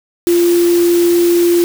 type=tone in noise; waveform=sine; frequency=346.1 Hz; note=F4; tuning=16 cents flat; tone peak=-8 dBFS; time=0.27-1.64 s; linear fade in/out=0 ms; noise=white; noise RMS=-24 dBFS; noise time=0.27-1.64 s; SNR=+13 dB; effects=none